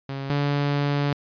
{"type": "tone pair in turn", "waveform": "sawtooth", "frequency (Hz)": [137, 143.44], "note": ["C#3", "D3"], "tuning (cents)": [-20, -40], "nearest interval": "minor second", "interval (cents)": 80, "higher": "second", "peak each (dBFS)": [-25, -17], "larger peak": "second", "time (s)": [[0.09, 0.3], [0.3, 1.13]], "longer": "second", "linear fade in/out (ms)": 2, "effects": ["resampled to 11025 Hz"]}